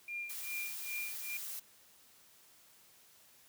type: tone with tremolo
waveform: sine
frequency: 2399 Hz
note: D7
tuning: 36 cents sharp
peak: -37 dBFS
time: 0.08-1.37 s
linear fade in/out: 2 ms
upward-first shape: sine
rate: 2.5 Hz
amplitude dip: 100%
type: noise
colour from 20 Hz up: blue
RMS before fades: -43 dBFS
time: 0.29-1.6 s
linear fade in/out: 10 ms
effects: white hiss -63 dBFS RMS until 3.48 s + high-pass 60 Hz 12 dB/octave